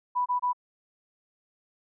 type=tone bursts; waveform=sine; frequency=987.8 Hz; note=B5; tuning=in tune; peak=-23 dBFS; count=3; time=0.15-0.532 s; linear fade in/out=20 ms; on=110 ms; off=26 ms; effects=none